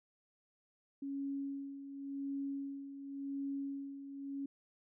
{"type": "tone with tremolo", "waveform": "sine", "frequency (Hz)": 277.2, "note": "C#4", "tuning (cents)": 0, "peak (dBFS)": -36, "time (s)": [1.02, 4.46], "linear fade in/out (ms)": 5, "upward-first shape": "sine", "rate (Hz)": 0.91, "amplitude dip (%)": 65, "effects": []}